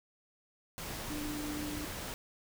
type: tone in noise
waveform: sine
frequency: 298 Hz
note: D4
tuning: 25 cents sharp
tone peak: -38 dBFS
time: 1.1-1.85 s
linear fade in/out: 0 ms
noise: pink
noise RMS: -41 dBFS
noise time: 0.78-2.14 s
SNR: 0 dB
effects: none